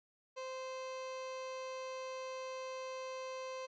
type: tone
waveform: 30% pulse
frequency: 520 Hz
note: C5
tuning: 11 cents flat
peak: -39 dBFS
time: 0.36-3.67 s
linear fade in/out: 20 ms
effects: resampled to 16000 Hz